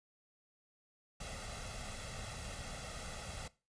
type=noise with comb filter; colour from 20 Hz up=pink; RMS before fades=-45 dBFS; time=1.2-3.48 s; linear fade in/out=5 ms; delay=1.5 ms; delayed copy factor=+0.7; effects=noise-tail reverb RT60 0.3 s tail -19 dB re dry + resampled to 22050 Hz